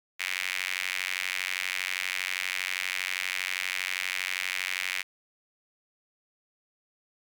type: tone with high-pass filter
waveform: sawtooth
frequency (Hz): 92.5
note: F#2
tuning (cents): 0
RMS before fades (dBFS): -32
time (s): 0.19-5.03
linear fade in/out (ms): 20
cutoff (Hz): 2200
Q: 3.5
effects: none